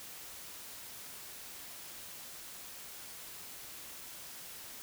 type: silence
effects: white hiss -48 dBFS RMS until 4.82 s